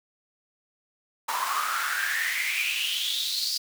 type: noise with high-pass filter sweep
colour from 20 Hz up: pink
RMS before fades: -28 dBFS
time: 1.28-3.58 s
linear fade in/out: 10 ms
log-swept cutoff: 950 to 4800 Hz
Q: 7.7
effects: none